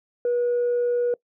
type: tone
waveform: sine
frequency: 483.9 Hz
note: B4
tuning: 35 cents flat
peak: -18 dBFS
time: 0.25-1.14 s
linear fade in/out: 2 ms
effects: noise-tail reverb RT60 0.1 s tail -23 dB re dry + tanh soft clip ceiling -17 dBFS